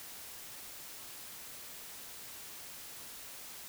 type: silence
effects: white hiss -48 dBFS RMS until 3.68 s